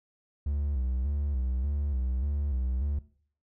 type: tone with vibrato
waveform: triangle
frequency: 67.6 Hz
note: C#2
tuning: 43 cents flat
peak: -25 dBFS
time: 0.46-2.99 s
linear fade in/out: 5 ms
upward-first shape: square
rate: 1.7 Hz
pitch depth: 110 cents each way
effects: noise-tail reverb RT60 0.5 s tail -17 dB re dry